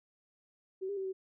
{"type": "tone with pitch steps", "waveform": "sine", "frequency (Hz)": [379.5, 402.3, 384.1, 379.4], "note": ["F#4", "G4", "G4", "F#4"], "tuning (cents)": [44, 45, -35, 43], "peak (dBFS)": -34, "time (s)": [0.81, 1.13], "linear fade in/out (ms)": 20, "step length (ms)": 80, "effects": []}